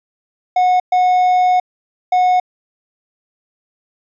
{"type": "tone bursts at uneven times", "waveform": "triangle", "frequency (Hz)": 730, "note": "F#5", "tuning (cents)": -24, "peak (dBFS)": -8, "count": 3, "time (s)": [[0.56, 0.8], [0.92, 1.6], [2.12, 2.4]], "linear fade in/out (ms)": 5, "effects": ["resampled to 16000 Hz"]}